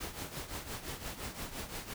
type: noise with tremolo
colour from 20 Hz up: pink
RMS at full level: -39 dBFS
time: 0-1.94 s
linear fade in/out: 10 ms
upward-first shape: triangle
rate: 5.8 Hz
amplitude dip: 75%
effects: none